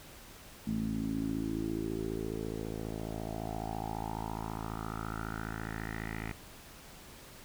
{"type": "tone with low-pass filter sweep", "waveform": "10% pulse", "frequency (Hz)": 54.6, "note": "A1", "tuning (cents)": -13, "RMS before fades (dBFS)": -37, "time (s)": [0.67, 6.33], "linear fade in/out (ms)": 5, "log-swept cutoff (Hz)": [220, 2200], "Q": 5.4, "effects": ["pink hiss -52 dBFS RMS until 7.44 s"]}